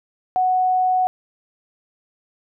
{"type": "tone", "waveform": "sine", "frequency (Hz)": 740, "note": "F#5", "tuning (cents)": 0, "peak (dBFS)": -15, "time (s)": [0.36, 1.07], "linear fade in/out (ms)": 0, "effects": []}